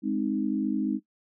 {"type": "chord", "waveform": "sine", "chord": "Ab major", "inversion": "none", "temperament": "equal", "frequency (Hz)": [207.7, 261.6, 311.1], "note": ["Ab3", "C4", "Eb4"], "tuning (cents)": [0, 0, 0], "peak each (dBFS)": -29, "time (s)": [0.02, 1], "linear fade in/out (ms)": 50, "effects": ["noise-tail reverb RT60 0.1 s tail -17 dB re dry"]}